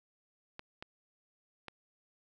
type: clicks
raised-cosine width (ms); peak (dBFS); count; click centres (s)
0.3; -27; 3; 0.594 / 0.825 / 1.683
effects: none